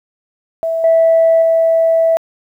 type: tone with level steps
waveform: sine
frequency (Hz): 656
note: E5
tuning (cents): -9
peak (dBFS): -14 / -6 / -8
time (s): 0.63-2.17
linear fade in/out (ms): 0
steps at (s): 0.84 / 1.42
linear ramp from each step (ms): 2
effects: tanh soft clip ceiling -3 dBFS + 8-bit